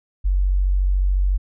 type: tone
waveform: sine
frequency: 47 Hz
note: F#1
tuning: 28 cents sharp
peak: -15 dBFS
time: 0.24-1.38 s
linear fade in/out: 20 ms
effects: none